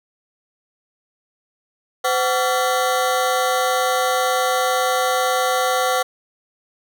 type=ring-modulated tone; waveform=25% pulse; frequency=630 Hz; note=D#5; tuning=21 cents sharp; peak=-10 dBFS; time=2.04-6.03 s; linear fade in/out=10 ms; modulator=119 Hz; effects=none